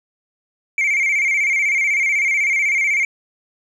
sine tone with vibrato, 2218 Hz, C#7, in tune, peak -12 dBFS, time 0.78-3.05 s, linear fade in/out 2 ms, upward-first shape square, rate 16 Hz, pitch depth 67 cents each way, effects tanh soft clip ceiling -14 dBFS

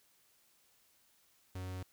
45% pulse tone, 92.5 Hz, F#2, in tune, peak -40 dBFS, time 1.55-1.83 s, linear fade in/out 5 ms, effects white hiss -70 dBFS RMS until 1.92 s

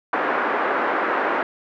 white band-pass noise, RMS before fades -22 dBFS, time 0.13-1.43 s, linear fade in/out 2 ms, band 280 to 1600 Hz, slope 24 dB/octave, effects none

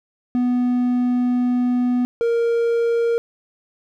triangle tone pair in turn, 246.9 / 466.1 Hz, B3 / A#4, 0 / 0 cents, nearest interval major seventh, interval 1100 cents, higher second, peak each -14 dBFS, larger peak neither, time 0.35-2.05 / 2.21-3.18 s, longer first, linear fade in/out 0 ms, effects none

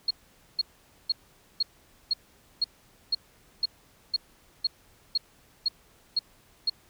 sine tone bursts, 4300 Hz, C8, 47 cents sharp, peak -21 dBFS, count 14, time 0.08-6.698 s, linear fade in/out 5 ms, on 27 ms, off 480 ms, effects pink hiss -60 dBFS RMS until 6.89 s

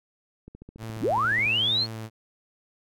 click train, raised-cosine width 3 ms, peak -30 dBFS, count 15, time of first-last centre 0.48-1.459 s, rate 14.3 Hz
sawtooth tone with vibrato, 111.3 Hz, A2, 20 cents sharp, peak -30 dBFS, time 0.78-2.1 s, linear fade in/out 50 ms, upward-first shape triangle, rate 4.6 Hz, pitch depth 15 cents each way
sine linear sweep, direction up, 119.7 to 4392 Hz, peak -21 dBFS, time 1-1.87 s, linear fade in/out 50 ms
effects none

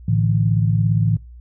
sine chord, A suspended fourth, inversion none, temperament equal, 110 / 146.83 / 164.81 Hz, A2 / D3 / E3, 0 / 0 / 0 cents, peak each -16 / -22 / -20 dBFS, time 0.08-1.17 s, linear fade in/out 5 ms, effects noise-tail reverb RT60 0.3 s tail -25 dB re dry + added 60 Hz sine -37 dBFS peak until 1.4 s

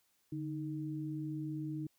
sine tone pair together, 146.7 / 311.1 Hz, D3 / D#4, -2 / 0 cents, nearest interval octave + minor second, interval 1302 cents, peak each -40 / -39 dBFS, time 0.32-1.87 s, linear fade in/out 5 ms, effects white hiss -75 dBFS RMS until 1.98 s

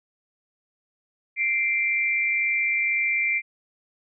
sine tone pair together, 2093 / 2351 Hz, C7 / D7, 0 / +1 cents, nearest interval major second, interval 201 cents, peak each -24 / -23 dBFS, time 1.36-3.42 s, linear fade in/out 50 ms, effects none

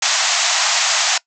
white band-pass noise, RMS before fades -17 dBFS, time 0.02-1.18 s, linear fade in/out 5 ms, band 620 to 7500 Hz, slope 96 dB/octave, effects noise-tail reverb RT60 0.1 s tail -22 dB re dry

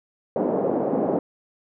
white band-pass noise, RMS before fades -23 dBFS, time 0.36-1.19 s, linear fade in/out 2 ms, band 190 to 620 Hz, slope 24 dB/octave, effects none

